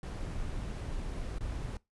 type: noise with dropouts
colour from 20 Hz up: brown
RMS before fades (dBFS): -37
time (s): 0.03-1.77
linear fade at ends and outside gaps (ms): 2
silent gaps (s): 1.385-1.407
effects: noise-tail reverb RT60 0.2 s tail -21 dB re dry + resampled to 24000 Hz